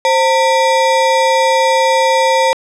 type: ring-modulated tone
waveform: square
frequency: 719 Hz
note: F#5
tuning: 50 cents flat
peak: -7 dBFS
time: 0.05-2.53 s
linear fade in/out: 0 ms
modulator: 193 Hz
effects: low-pass 7000 Hz 12 dB/octave